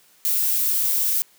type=noise; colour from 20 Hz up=violet; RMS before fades=-21 dBFS; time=0.25-1.22 s; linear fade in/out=0 ms; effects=white hiss -56 dBFS RMS until 1.38 s + high-pass 150 Hz 12 dB/octave